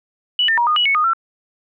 sine tone with pitch steps, 2952 / 1802 / 951 / 1227 / 2926 / 2210 / 1234 / 1347 Hz, F#7 / A6 / A#5 / D#6 / F#7 / C#7 / D#6 / E6, -5 / +41 / +34 / -25 / -20 / -6 / -15 / +37 cents, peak -13 dBFS, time 0.39-1.134 s, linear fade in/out 2 ms, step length 93 ms, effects none

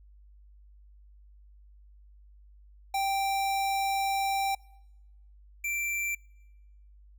square tone pair in turn, 784 / 2349 Hz, G5 / D7, 0 / 0 cents, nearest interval octave + perfect fifth, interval 1900 cents, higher second, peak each -27 / -30 dBFS, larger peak first, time 2.94-4.55 / 5.64-6.15 s, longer first, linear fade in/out 5 ms, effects noise-tail reverb RT60 1.0 s tail -26 dB re dry + added 50 Hz sine -52 dBFS peak until 7.18 s

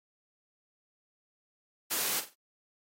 white noise with echo, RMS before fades -31 dBFS, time 1.9-2.21 s, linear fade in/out 20 ms, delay 46 ms, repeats 3, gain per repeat -11 dB, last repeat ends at 2.348 s, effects high-pass 200 Hz 12 dB/octave + AAC 48 kbps

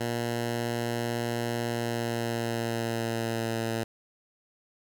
10% pulse tone with pitch glide, 118 to 113.85 Hz, A#2 to A#2, +22 to -40 cents, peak -20 dBFS, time 0-3.84 s, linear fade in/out 10 ms, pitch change -62 cents, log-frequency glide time 1.6-3.66 s, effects none

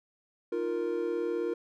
triangle chord, Eb suspended second, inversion none, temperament just, 311.1 / 350 / 466.7 Hz, Eb4 / F4 / Bb4, 0 / +4 / +2 cents, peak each -36 / -30 / -30 dBFS, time 0.52-1.54 s, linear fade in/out 5 ms, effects none

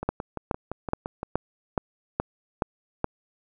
two click trains, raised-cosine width 1 ms, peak -9 / -17 dBFS, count 8 / 8, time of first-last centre 0.09-3.044 / 0.03-1.231 s, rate 2.37 / 5.83 Hz, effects none

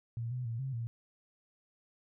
sine tone with pitch steps, 116.3 / 125.4 / 115.1 / 133.6 / 116.4 Hz, A#2 / B2 / A#2 / C3 / A#2, -4 / +27 / -22 / +36 / -2 cents, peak -34 dBFS, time 0.17-0.87 s, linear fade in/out 0 ms, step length 140 ms, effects none

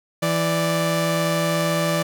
sawtooth tone pair together, 165.28 / 587.3 Hz, E3 / D5, +5 / 0 cents, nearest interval octave + minor seventh, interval 2195 cents, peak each -18 dBFS, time 0.22-2.03 s, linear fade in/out 10 ms, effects none

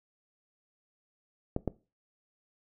clicks, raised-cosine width 2 ms, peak -16 dBFS, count 2, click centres 1.564 / 1.677 s, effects noise-tail reverb RT60 0.3 s tail -19 dB re dry

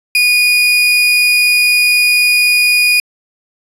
35% pulse tone, 2459 Hz, D#7, 21 cents flat, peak -6 dBFS, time 0.15-3 s, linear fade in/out 2 ms, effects resampled to 32000 Hz

